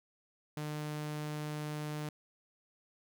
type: tone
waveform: sawtooth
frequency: 150.7 Hz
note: D3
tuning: 45 cents sharp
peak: -33 dBFS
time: 0.57-2.09 s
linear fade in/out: 2 ms
effects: none